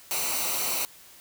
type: noise with comb filter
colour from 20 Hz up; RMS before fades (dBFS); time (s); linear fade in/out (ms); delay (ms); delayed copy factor
white; -28; 0.11-0.85; 0; 0.59; -0.65
effects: white hiss -51 dBFS RMS until 1.2 s